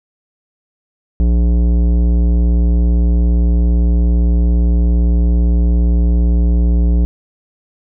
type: tone with tanh clipping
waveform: triangle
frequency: 58.8 Hz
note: A#1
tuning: 16 cents sharp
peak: -11 dBFS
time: 1.2-7.05 s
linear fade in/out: 0 ms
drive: 18 dB
effects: none